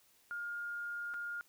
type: tone with dropouts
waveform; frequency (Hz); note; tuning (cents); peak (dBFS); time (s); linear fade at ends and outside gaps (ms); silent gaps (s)
sine; 1416; F6; +23; -38; 0.31-1.41; 0; 1.138-1.142
effects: white hiss -68 dBFS RMS until 1.48 s